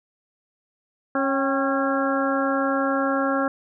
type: harmonic tone with a mistuned harmonic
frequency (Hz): 273.1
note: C#4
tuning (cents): -26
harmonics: 1 / 2 / 3 / 4 / 5 / 6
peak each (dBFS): -24 / -25 / -30 / -30 / -27 / -31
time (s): 1.15-3.48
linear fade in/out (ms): 2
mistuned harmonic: 3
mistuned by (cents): -61
effects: none